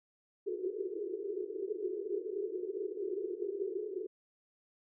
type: band-pass noise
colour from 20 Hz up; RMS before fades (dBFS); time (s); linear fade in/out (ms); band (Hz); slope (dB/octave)
pink; -38; 0.46-4.07; 10; 360 to 430; 96
effects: none